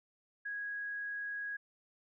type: tone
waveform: sine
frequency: 1655 Hz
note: G#6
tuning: 6 cents flat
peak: -37 dBFS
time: 0.45-1.57 s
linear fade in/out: 10 ms
effects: none